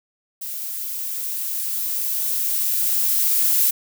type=noise with level ramp; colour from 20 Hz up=violet; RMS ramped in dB=-30 to -17 dBFS; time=0.41-3.71 s; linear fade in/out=10 ms; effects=none